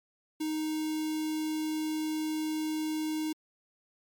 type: tone with notch filter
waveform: square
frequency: 311.1 Hz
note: D#4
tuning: in tune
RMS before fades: -32 dBFS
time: 0.4-3.33 s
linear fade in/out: 10 ms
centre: 1300 Hz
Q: 0.8
effects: MP3 96 kbps